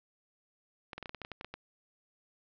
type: clicks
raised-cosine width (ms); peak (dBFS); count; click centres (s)
0.3; -25; 12; 0.932 / 0.98 / 1.027 / 1.058 / 1.094 / 1.147 / 1.217 / 1.249 / 1.317 / 1.411 / 1.446 / 1.54
effects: low-pass 5000 Hz 12 dB/octave